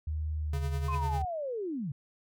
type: tone with pitch glide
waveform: sine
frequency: 77.2 to 75.18 Hz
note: D#2 to D2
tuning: -13 to +41 cents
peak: -30 dBFS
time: 0.07-1.25 s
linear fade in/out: 5 ms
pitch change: -46 cents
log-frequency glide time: 0.36-0.58 s
type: tone with tremolo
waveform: square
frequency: 138.59 Hz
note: C#3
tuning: in tune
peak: -33 dBFS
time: 0.53-1.22 s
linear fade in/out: 2 ms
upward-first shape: sine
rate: 10 Hz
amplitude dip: 60%
type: tone with exponential growth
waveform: sine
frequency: 2526 Hz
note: D#7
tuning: 26 cents sharp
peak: -36 dBFS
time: 0.84-0.95 s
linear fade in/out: 2 ms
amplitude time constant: 22 ms
type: linear sweep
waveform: sine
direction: down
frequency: 1076 to 124.4 Hz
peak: -32 dBFS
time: 0.88-1.92 s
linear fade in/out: 5 ms
effects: none